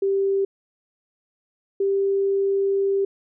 sine tone pair in turn, 392 / 393.5 Hz, G4 / G4, 0 / +7 cents, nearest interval unison, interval 7 cents, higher second, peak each -18 dBFS, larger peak neither, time 0.02-0.45 / 1.8-3.05 s, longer second, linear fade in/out 5 ms, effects none

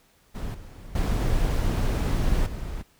brown noise with level steps, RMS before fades -31 / -41 / -23 / -33 dBFS, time 0.34-2.83 s, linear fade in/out 20 ms, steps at 0.54 / 0.95 / 2.46 s, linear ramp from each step 5 ms, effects pink hiss -61 dBFS RMS until 2.99 s

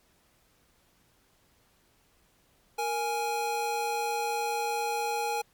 square tone pair together, 466.2 / 830.6 Hz, A#4 / G#5, 0 / 0 cents, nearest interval minor seventh, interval 1000 cents, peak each -34 / -30 dBFS, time 2.78-5.42 s, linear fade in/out 10 ms, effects pink hiss -66 dBFS RMS until 5.53 s + MP3 96 kbps

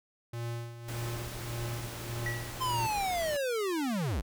square tone with tremolo, 117.6 Hz, A#2, 16 cents sharp, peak -34 dBFS, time 0.33-2.87 s, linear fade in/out 5 ms, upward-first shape sine, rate 1.7 Hz, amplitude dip 70%
pink noise, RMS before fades -42 dBFS, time 0.88-3.37 s, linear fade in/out 5 ms
triangle tone with exponential decay, 1938 Hz, B6, 33 cents flat, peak -29 dBFS, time 2.26-2.65 s, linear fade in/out 2 ms, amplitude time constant 84 ms
square linear sweep, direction down, 1046.5 to 41.2 Hz, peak -30 dBFS, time 2.6-4.22 s, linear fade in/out 20 ms
effects none

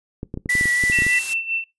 clicks, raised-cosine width 3 ms, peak -15 dBFS, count 12, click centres 0.231 / 0.341 / 0.374 / 0.459 / 0.553 / 0.611 / 0.656 / 0.838 / 0.899 / 0.988 / 1.021 / 1.066 s
blue noise, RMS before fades -26 dBFS, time 0.49-1.34 s, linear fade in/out 10 ms
sine tone with vibrato, 1962 Hz, B6, 12 cents flat, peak -17 dBFS, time 0.49-1.19 s, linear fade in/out 5 ms, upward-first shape sine, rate 3.5 Hz, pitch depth 14 cents each way
sine tone with tremolo, 2685 Hz, E7, 31 cents sharp, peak -19 dBFS, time 0.92-1.64 s, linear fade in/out 2 ms, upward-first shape sine, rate 5.2 Hz, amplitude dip 75%
effects noise-tail reverb RT60 0.2 s tail -21 dB re dry + resampled to 24000 Hz

